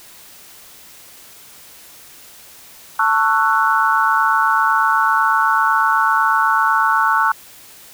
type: chord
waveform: sine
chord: F# minor seventh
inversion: first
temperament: just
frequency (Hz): 888 / 1110 / 1332 / 1480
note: A5 / C#6 / E6 / F#6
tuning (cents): +16 / +2 / +18 / 0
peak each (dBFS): -18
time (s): 2.99-7.32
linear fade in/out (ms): 5
effects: white hiss -42 dBFS RMS until 7.93 s